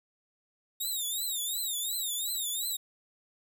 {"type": "tone with vibrato", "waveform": "10% pulse", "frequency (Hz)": 3729, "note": "A#7", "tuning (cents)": 0, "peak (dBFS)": -24, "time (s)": [0.8, 2.77], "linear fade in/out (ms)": 10, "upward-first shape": "triangle", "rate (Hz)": 2.8, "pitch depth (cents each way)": 170, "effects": ["10-bit"]}